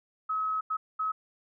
sine tone bursts at uneven times, 1281 Hz, E6, 50 cents flat, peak -27 dBFS, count 3, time 0.29-0.61 / 0.7-0.77 / 0.99-1.12 s, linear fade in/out 10 ms, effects none

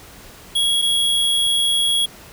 square tone pair in turn, 3322 / 3322 Hz, G#7 / G#7, 0 / 0 cents, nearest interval unison, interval 0 cents, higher neither, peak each -16 dBFS, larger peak neither, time 0.55-0.82 / 0.82-2.06 s, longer second, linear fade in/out 10 ms, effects pink hiss -42 dBFS RMS until 2.32 s

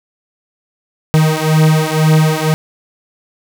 45% pulse beating tone pair, 155.5 / 157.5 Hz, D#3 / D#3, -1 / +21 cents, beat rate 2 Hz, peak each -12 dBFS, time 1.14-2.54 s, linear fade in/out 0 ms, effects none

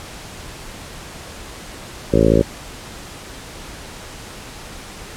harmonic tone, 55 Hz, A1, in tune, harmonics 1 / 2 / 3 / 4 / 5 / 6 / 7 / 8 / 9 / 10, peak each -20 / -20 / -20 / -20 / -20 / -20 / -20 / -20 / -20 / -20 dBFS, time 2.12-2.43 s, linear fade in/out 20 ms, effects pink hiss -35 dBFS RMS until 5.16 s + low-pass 10000 Hz 12 dB/octave

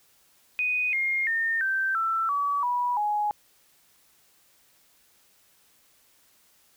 sine tone with pitch steps, 2489 / 2130 / 1822.1 / 1558.9 / 1333.8 / 1141.2 / 976.4 / 835.4 Hz, D#7 / C7 / A#6 / G6 / E6 / C#6 / B5 / G#5, 0 / +30 / -40 / -10 / +20 / +50 / -20 / +10 cents, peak -23 dBFS, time 0.59-3.31 s, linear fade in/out 0 ms, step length 340 ms, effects white hiss -62 dBFS RMS until 6.76 s

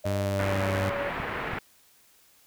sine tone with pitch glide, 610 to 565.9 Hz, D#5 to C#5, -34 to +36 cents, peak -30 dBFS, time 0.04-1.1 s, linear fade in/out 5 ms, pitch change -130 cents, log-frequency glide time 0.17-0.73 s
sawtooth tone, 98 Hz, G2, in tune, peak -23 dBFS, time 0.05-0.9 s, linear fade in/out 10 ms
white low-pass noise, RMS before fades -33 dBFS, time 0.39-1.59 s, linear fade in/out 5 ms, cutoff 2100 Hz, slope 24 dB/octave
clicks, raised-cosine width 5 ms, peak -25 dBFS, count 2, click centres 1.201 / 1.535 s
effects white hiss -60 dBFS RMS until 2.46 s

